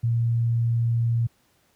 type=tone; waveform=sine; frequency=116.7 Hz; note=A#2; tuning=2 cents sharp; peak=-19 dBFS; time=0.03-1.27 s; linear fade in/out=10 ms; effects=pink hiss -64 dBFS RMS until 1.75 s + high-pass 60 Hz 12 dB/octave